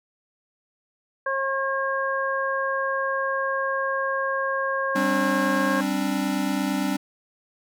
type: harmonic tone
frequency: 540 Hz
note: C#5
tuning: 45 cents flat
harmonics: 1 / 2 / 3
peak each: -27 / -27 / -27 dBFS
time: 1.26-5.81 s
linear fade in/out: 5 ms
type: chord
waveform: square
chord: G suspended fourth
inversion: none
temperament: equal with one note detuned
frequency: 196 / 264.8 / 293.7 Hz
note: G3 / C4 / D4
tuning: 0 / +21 / 0 cents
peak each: -28 dBFS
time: 4.95-6.97 s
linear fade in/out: 10 ms
effects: none